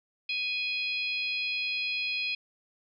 harmonic tone, 830.6 Hz, G#5, in tune, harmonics 3 / 4 / 5 / 6, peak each -30 / -37 / -37 / -42 dBFS, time 0.29-2.35 s, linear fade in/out 5 ms, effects none

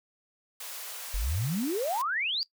white high-pass noise, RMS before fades -40 dBFS, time 0.6-2.02 s, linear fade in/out 5 ms, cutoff 450 Hz, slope 48 dB/octave
sine exponential sweep, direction up, 41.2 to 4838 Hz, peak -27 dBFS, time 1.14-2.43 s, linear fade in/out 0 ms
effects noise-tail reverb RT60 0.1 s tail -20 dB re dry

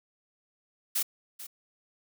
blue noise with echo, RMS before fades -28 dBFS, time 0.95-1.03 s, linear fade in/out 10 ms, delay 440 ms, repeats 1, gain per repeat -14 dB, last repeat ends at 1.47 s, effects none

